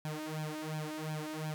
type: tone with flanger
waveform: sawtooth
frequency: 154.7 Hz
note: D#3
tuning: 10 cents flat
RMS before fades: -39 dBFS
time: 0.05-1.54 s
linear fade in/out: 0 ms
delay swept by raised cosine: 1.2 to 3.3 ms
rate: 2.8 Hz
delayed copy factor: +1
effects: none